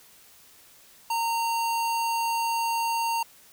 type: tone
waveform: square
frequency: 921 Hz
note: A#5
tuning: 21 cents flat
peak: -25 dBFS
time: 1.1-3.23 s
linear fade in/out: 5 ms
effects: white hiss -54 dBFS RMS until 3.52 s